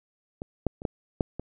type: clicks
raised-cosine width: 2 ms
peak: -21 / -10 / -26 / -13 / -10 / -20 dBFS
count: 6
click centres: 0.419 / 0.667 / 0.819 / 0.852 / 1.208 / 1.396 s
effects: none